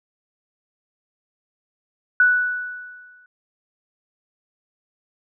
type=tone with exponential decay; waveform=sine; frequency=1480 Hz; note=F#6; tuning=in tune; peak=-10 dBFS; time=2.2-3.26 s; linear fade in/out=2 ms; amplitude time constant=230 ms; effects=none